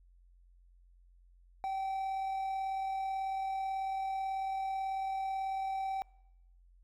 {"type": "tone with amplitude modulation", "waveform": "triangle", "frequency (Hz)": 772, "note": "G5", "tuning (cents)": -27, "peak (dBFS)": -30, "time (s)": [1.64, 6.02], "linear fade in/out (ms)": 0, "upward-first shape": "sine", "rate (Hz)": 38.2, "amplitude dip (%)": 25, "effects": ["noise-tail reverb RT60 0.9 s tail -25 dB re dry", "added 44 Hz sine -59 dBFS peak until 6.83 s"]}